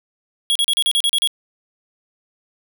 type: tone bursts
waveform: square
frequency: 3322 Hz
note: G#7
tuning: in tune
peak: -15 dBFS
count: 9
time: 0.5-1.274 s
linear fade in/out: 0 ms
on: 54 ms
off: 36 ms
effects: none